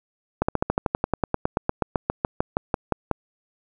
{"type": "slowing click train", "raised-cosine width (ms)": 1, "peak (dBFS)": -6, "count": 24, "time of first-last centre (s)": [0.42, 3.113], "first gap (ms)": 65, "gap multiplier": 1.05, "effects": []}